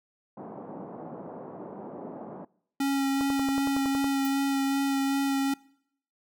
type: band-pass noise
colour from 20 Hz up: pink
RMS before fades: -41 dBFS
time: 0.37-2.45 s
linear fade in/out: 5 ms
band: 180 to 890 Hz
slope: 24 dB/octave
type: tone with vibrato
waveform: square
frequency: 274.5 Hz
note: C#4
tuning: 17 cents flat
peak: -25 dBFS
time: 2.8-5.54 s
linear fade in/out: 5 ms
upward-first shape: sine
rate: 2.6 Hz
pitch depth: 12 cents each way
type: click train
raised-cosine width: 1 ms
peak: -21 dBFS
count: 10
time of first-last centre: 3.21-4.043 s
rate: 10.8 Hz
type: noise with exponential decay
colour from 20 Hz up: violet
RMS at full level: -35 dBFS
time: 4.25-4.36 s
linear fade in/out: 0 ms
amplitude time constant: 23 ms
effects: noise-tail reverb RT60 0.7 s tail -24 dB re dry